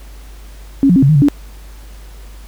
sine tone with pitch steps, 274.9 / 177.9 / 269 / 137.8 / 154.5 / 140.7 / 287.6 Hz, C#4 / F3 / C4 / C#3 / D#3 / C#3 / D4, -14 / +32 / +48 / -10 / -12 / +26 / -36 cents, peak -6 dBFS, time 0.83-1.285 s, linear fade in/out 0 ms, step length 65 ms, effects added 50 Hz sine -32 dBFS peak until 2.47 s + pink hiss -44 dBFS RMS until 2.47 s

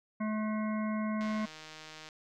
harmonic tone, 215.2 Hz, A3, 38 cents flat, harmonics 1 / 3 / 5 / 7 / 9 / 10, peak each -31 / -41 / -41 / -48 / -50 / -48 dBFS, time 0.2-1.46 s, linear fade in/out 10 ms
click train, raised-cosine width 0.2 ms, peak -30 dBFS, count 138, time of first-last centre 1.21-2.088 s, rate 156 Hz
effects none

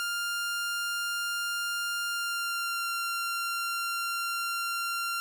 sawtooth tone with pitch glide, 1400 to 1380.7 Hz, F6 to F6, +4 to -20 cents, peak -26 dBFS, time 0-5.2 s, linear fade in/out 0 ms, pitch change -24 cents, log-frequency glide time 2.09-2.89 s, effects none

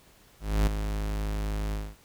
45% pulse tone with ADSR envelope, 51.91 Hz, G#1, in tune, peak -19 dBFS, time 0.4-1.96 s, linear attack 270 ms, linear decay 3 ms, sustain -9 dB, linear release 230 ms, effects pink hiss -58 dBFS RMS until 2.04 s

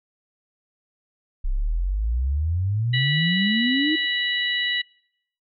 sine exponential sweep, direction up, 30.87 to 322.5 Hz, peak -20 dBFS, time 1.44-3.96 s, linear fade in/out 10 ms
harmonic tone, 977 Hz, B5, 19 cents flat, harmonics 2 / 3 / 4, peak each -24 / -26 / -27 dBFS, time 2.93-4.82 s, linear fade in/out 10 ms
effects noise-tail reverb RT60 0.7 s tail -25 dB re dry

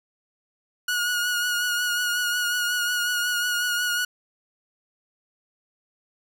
sawtooth tone with vibrato, 1449 Hz, F#6, 37 cents flat, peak -19 dBFS, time 0.88-4.05 s, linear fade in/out 5 ms, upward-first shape triangle, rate 5.5 Hz, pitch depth 32 cents each way, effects none

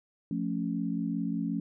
sine chord, F augmented, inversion none, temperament equal, 174.61 / 220 / 277.2 Hz, F3 / A3 / C#4, 0 / 0 / 0 cents, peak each -33 dBFS, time 0.31-1.6 s, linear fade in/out 2 ms, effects none

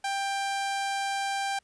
sawtooth tone, 790 Hz, G5, 13 cents sharp, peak -24 dBFS, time 0.04-1.59 s, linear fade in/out 5 ms, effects pink hiss -69 dBFS RMS until 1.63 s + resampled to 22050 Hz

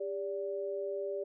sine tone pair together, 400 / 579 Hz, G4 / D5, +35 / -25 cents, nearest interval tritone, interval 640 cents, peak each -36 / -37 dBFS, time 0-1.24 s, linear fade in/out 10 ms, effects none

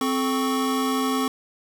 square tone cluster, 261.9 / 432.7 / 1111 Hz, C4 / A4 / C#6, +2 / -29 / +4 cents, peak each -24 / -30 / -28 dBFS, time 0.01-1.28 s, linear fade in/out 2 ms, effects none

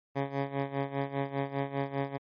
10% pulse tone with tremolo, 138.59 Hz, C#3, in tune, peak -19 dBFS, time 0.15-2.18 s, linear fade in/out 20 ms, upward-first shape sine, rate 5 Hz, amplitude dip 80%, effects low-pass 2000 Hz 12 dB/octave + MP3 32 kbps

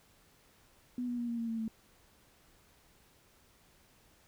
sine tone with pitch steps, 246.9 / 242.7 / 238.5 / 234.4 / 230.4 / 226.4 / 222.5 Hz, B3 / B3 / A#3 / A#3 / A#3 / A3 / A3, 0 / -30 / +40 / +10 / -20 / +50 / +20 cents, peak -33 dBFS, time 0.98-1.68 s, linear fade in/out 2 ms, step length 100 ms, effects pink hiss -65 dBFS RMS until 4.27 s

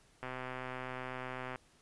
click train, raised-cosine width 0.5 ms, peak -26 dBFS, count 171, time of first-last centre 0.23-1.558 s, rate 128 Hz, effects pink hiss -66 dBFS RMS until 1.81 s + resampled to 24000 Hz

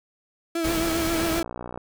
35% pulse tone with vibrato, 329.6 Hz, E4, in tune, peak -22 dBFS, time 0.55-1.43 s, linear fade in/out 5 ms, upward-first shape triangle, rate 7.5 Hz, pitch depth 53 cents each way
pink noise, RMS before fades -29 dBFS, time 0.64-1.4 s, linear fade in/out 5 ms
click train, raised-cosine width 1 ms, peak -20 dBFS, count 40, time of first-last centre 1.13-1.776 s, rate 60.4 Hz
effects none

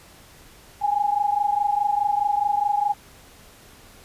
sine tone pair together, 814.2 / 839 Hz, G#5 / G#5, -35 / +17 cents, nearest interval minor second, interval 52 cents, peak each -21 / -23 dBFS, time 0.81-2.94 s, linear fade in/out 20 ms, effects pink hiss -49 dBFS RMS until 4.04 s + resampled to 32000 Hz

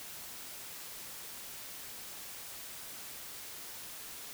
silence, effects white hiss -46 dBFS RMS until 4.33 s

